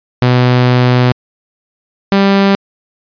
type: tone pair in turn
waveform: sawtooth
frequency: 124.6 / 197.05 Hz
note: B2 / G3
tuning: +16 / +9 cents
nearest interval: minor sixth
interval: 793 cents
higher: second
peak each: -3 dBFS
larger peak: neither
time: 0.22-1.12 / 2.12-2.55 s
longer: first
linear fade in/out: 0 ms
effects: resampled to 11025 Hz